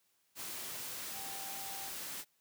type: tone in noise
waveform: sine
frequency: 784 Hz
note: G5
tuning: in tune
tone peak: -49 dBFS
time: 1.12-1.92 s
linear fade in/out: 50 ms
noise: white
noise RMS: -43 dBFS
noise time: 0.35-2.25 s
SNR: -9 dB
effects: white hiss -75 dBFS RMS until 2.4 s + high-pass 80 Hz 12 dB/octave